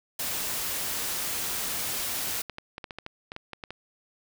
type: noise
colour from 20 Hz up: white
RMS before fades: -31 dBFS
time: 0.19-2.42 s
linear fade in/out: 5 ms
type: clicks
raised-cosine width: 0.3 ms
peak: -21 dBFS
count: 12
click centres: 2.497 / 2.584 / 2.781 / 2.842 / 2.908 / 2.986 / 3.064 / 3.319 / 3.364 / 3.533 / 3.638 / 3.706 s
effects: none